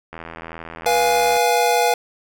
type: click train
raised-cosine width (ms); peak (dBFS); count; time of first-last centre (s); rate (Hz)
0.5; -18; 103; 0.13-1.368; 82.4
type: chord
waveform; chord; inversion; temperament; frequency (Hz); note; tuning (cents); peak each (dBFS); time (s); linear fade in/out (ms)
square; F diminished; second; equal with one note detuned; 485.4 / 698.5 / 830.6; Cb5 / F5 / Ab5; -30 / 0 / 0; -20; 0.86-1.94; 2
effects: none